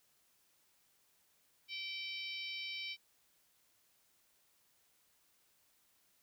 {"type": "harmonic tone with a mistuned harmonic", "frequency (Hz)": 767, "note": "G5", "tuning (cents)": -38, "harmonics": [3, 4, 5, 6, 7], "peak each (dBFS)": [-44, -46, -48, -50, -51], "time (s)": [1.68, 2.97], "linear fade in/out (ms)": 50, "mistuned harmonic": 3, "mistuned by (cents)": 18, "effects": ["white hiss -73 dBFS RMS until 6.22 s"]}